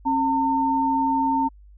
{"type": "tone pair together", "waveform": "sine", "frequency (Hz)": [270, 906.1], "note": ["C#4", "A#5"], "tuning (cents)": [-45, -49], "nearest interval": "octave + major sixth", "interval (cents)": 2096, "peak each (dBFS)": [-23, -20], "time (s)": [0.05, 1.49], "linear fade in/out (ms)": 20, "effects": ["added 50 Hz sine -45 dBFS peak until 1.77 s"]}